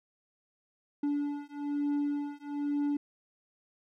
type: beating tone pair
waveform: triangle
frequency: 288.5 / 289.6 Hz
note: D4 / D4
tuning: -31 / -24 cents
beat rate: 1.1 Hz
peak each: -31 dBFS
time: 1.03-2.97 s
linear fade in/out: 5 ms
effects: none